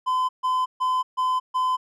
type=tone bursts; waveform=triangle; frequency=1020 Hz; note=C6; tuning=44 cents flat; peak=-18 dBFS; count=5; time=0.06-1.77 s; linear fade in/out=20 ms; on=230 ms; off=140 ms; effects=none